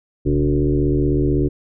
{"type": "tone with frequency modulation", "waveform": "sine", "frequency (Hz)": 212.8, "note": "G#3", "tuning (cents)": 42, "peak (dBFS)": -14, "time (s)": [0.25, 1.49], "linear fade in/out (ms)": 20, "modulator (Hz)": 76, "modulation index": 2.5, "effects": []}